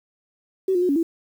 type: tone with pitch steps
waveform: sine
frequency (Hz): 380.3 / 354.8 / 362.8 / 281.1 / 331.2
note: F#4 / F4 / F#4 / C#4 / E4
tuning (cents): +48 / +27 / -34 / +24 / +8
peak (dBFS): -17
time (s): 0.68-1.03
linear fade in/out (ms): 5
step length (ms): 70
effects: 8-bit